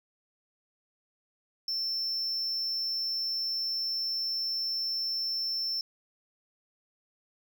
triangle tone, 5360 Hz, E8, 28 cents sharp, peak -28 dBFS, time 1.68-5.81 s, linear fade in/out 2 ms, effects none

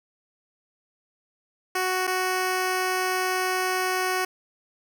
10% pulse tone with dropouts, 370.5 Hz, F#4, 2 cents sharp, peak -15 dBFS, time 1.75-4.25 s, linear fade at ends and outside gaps 5 ms, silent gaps 2.07-2.075 s, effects none

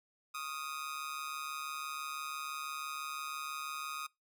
sawtooth tone with amplitude modulation, 1244.5 Hz, D#6, in tune, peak -32 dBFS, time 0.34-4.07 s, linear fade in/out 10 ms, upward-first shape sine, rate 146 Hz, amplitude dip 75%, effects noise-tail reverb RT60 0.2 s tail -24 dB re dry

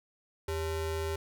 square ring-modulated tone, 240 Hz, B3, 49 cents flat, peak -29 dBFS, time 0.48-1.16 s, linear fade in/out 5 ms, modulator 158 Hz, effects none

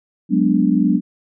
sine chord, G# half-diminished seventh, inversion third, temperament equal, 185 / 207.7 / 246.9 / 293.7 Hz, F#3 / G#3 / B3 / D4, 0 / 0 / 0 / 0 cents, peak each -18 dBFS, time 0.29-1.01 s, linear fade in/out 50 ms, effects none

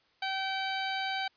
harmonic tone, 770 Hz, G5, 31 cents flat, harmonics 1 / 2 / 3 / 4 / 5 / 6, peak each -34 / -37 / -39 / -40 / -41 / -42 dBFS, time 0.22-1.28 s, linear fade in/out 5 ms, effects white hiss -68 dBFS RMS until 1.36 s + resampled to 11025 Hz

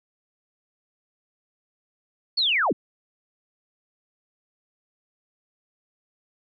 sine linear sweep, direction down, 4543 to 118.9 Hz, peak -19 dBFS, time 2.37-2.73 s, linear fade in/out 10 ms, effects none

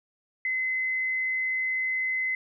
sine tone, 2044 Hz, C7, 41 cents flat, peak -25 dBFS, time 0.45-2.35 s, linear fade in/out 2 ms, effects none

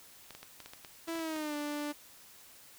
clicks, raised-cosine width 0.2 ms, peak -29 dBFS, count 11, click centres 0.307 / 0.35 / 0.43 / 0.603 / 0.66 / 0.735 / 0.848 / 1.082 / 1.155 / 1.193 / 1.363 s
sawtooth tone with pitch glide, 330.3 to 294.3 Hz, E4 to D4, +4 to +4 cents, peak -31 dBFS, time 1.07-1.93 s, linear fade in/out 20 ms, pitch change -200 cents, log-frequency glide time 1.17-1.55 s
effects white hiss -56 dBFS RMS until 2.78 s

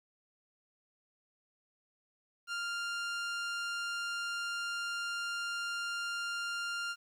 sawtooth tone, 1396.9 Hz, F6, in tune, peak -31 dBFS, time 2.47-6.96 s, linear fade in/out 50 ms, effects low-pass 7000 Hz 12 dB/octave + 11-bit

